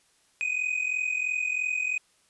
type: tone pair together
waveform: triangle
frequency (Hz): 2464 / 2507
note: D#7 / D#7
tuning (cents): -17 / +12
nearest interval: unison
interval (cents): 29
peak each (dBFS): -29 / -26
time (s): 0.41-1.98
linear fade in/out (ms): 0
effects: white hiss -65 dBFS RMS until 2.29 s + resampled to 24000 Hz